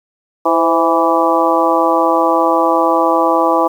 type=harmonic tone with a mistuned harmonic; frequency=165.1 Hz; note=E3; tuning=3 cents sharp; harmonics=2 / 3 / 4 / 5 / 6 / 7; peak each=-17 / -17 / -17 / -17 / -17 / -17 dBFS; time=0.45-3.68 s; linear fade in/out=10 ms; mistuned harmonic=3; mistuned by=+58 cents; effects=7-bit